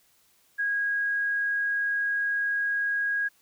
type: tone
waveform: sine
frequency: 1643 Hz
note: G#6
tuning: 19 cents flat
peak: -24 dBFS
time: 0.58-3.29 s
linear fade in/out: 20 ms
effects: white hiss -64 dBFS RMS until 3.41 s